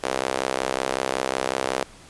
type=tone with high-pass filter; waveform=sawtooth; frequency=65.41 Hz; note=C2; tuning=in tune; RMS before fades=-26 dBFS; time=0.03-1.84 s; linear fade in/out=10 ms; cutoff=510 Hz; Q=1.4; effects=pink hiss -48 dBFS RMS until 2.09 s + resampled to 24000 Hz